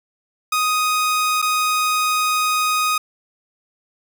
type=tone with dropouts; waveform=sawtooth; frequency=1248 Hz; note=D#6; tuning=5 cents sharp; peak=-13 dBFS; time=0.52-2.98 s; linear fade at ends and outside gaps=5 ms; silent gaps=1.418-1.424 s; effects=none

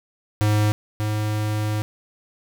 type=tone pair in turn; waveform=square; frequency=105.6 / 106.46 Hz; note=G#2 / G#2; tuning=+29 / +43 cents; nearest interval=unison; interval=14 cents; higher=second; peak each=-17 / -22 dBFS; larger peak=first; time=0.41-0.72 / 1-1.82 s; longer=second; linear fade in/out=0 ms; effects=none

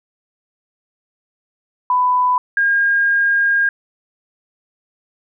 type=tone pair in turn; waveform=sine; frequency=997 / 1618.4 Hz; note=B5 / G#6; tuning=+16 / -45 cents; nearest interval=minor sixth; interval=839 cents; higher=second; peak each=-12 dBFS; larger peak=neither; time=1.9-2.38 / 2.57-3.69 s; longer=second; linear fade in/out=2 ms; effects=none

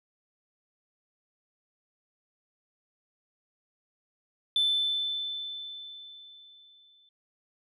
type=tone with exponential decay; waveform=sine; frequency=3524 Hz; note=A7; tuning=2 cents sharp; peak=-20 dBFS; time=4.56-7.09 s; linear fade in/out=2 ms; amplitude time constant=550 ms; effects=tanh soft clip ceiling -19 dBFS

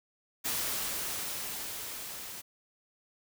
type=noise with level ramp; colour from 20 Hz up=white; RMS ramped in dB=-32 to -43 dBFS; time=0.44-2.42 s; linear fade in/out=20 ms; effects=none

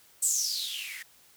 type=noise with band-pass filter sweep; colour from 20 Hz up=violet; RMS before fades=-31 dBFS; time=0.22-1.03 s; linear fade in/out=10 ms; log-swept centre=8300 to 1800 Hz; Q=9.1; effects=white hiss -59 dBFS RMS until 1.36 s

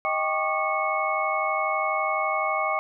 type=tone cluster; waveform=sine; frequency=628 / 787 / 1108 / 1200 / 2200 Hz; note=D#5 / G5 / C#6 / D6 / C#7; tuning=+16 / +7 / -1 / +37 / -14 cents; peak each=-29 dBFS; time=0.05-2.79 s; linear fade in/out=0 ms; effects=none

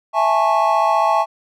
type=chord; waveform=triangle; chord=A major seventh; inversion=second; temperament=just; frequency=660 / 825 / 880 / 1100 Hz; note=E5 / G#5 / A5 / C#6; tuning=+2 / -12 / 0 / -14 cents; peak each=-17 dBFS; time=0.13-1.26 s; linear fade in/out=50 ms; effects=none

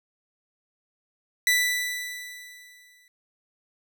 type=tone with exponential decay; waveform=sawtooth; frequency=1978 Hz; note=B6; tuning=2 cents sharp; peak=-14 dBFS; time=1.47-3.08 s; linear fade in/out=1 ms; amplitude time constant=350 ms; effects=none

